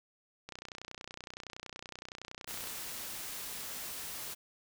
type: click train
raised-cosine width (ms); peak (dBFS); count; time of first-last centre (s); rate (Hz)
0.2; -26; 68; 0.49-2.672; 30.7
type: noise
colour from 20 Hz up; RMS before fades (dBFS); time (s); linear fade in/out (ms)
white; -42; 2.47-4.35; 20
effects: none